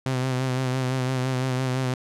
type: tone with vibrato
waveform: sawtooth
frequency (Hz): 129.2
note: C3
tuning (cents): -21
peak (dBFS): -19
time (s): 0.06-1.94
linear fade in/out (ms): 2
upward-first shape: sine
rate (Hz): 5.9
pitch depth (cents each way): 37
effects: low-pass 9000 Hz 12 dB/octave